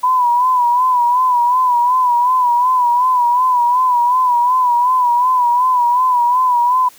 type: tone with vibrato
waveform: sine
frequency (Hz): 987.8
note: B5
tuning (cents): 0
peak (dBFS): -10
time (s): 0.03-6.89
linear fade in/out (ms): 10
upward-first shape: sine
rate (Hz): 2.7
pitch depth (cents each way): 63
effects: white hiss -44 dBFS RMS until 6.98 s